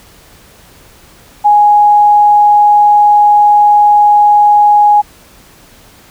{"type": "tone", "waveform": "sine", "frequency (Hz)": 830.6, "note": "G#5", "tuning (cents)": 0, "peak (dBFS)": -3, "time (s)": [1.44, 5.02], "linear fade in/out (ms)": 20, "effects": ["pink hiss -41 dBFS RMS until 6.1 s"]}